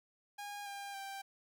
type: tone with pitch steps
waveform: sawtooth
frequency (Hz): 817 / 801.1 / 785.5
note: G#5 / G5 / G5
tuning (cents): -29 / +37 / +3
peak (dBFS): -39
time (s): 0.38-1.22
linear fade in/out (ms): 10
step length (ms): 280
effects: 12-bit